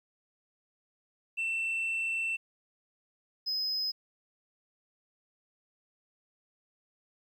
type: tone pair in turn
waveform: sine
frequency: 2683 / 5065 Hz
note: E7 / D#8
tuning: +30 / +30 cents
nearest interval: major seventh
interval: 1100 cents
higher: second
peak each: -27 dBFS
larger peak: neither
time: 1.37-2.37 / 3.46-3.92 s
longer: first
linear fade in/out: 20 ms
effects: tanh soft clip ceiling -28 dBFS + 11-bit